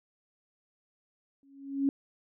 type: tone with exponential growth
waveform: sine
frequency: 275.9 Hz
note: C#4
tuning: 8 cents flat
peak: -21 dBFS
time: 1.43-1.89 s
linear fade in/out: 1 ms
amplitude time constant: 100 ms
effects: none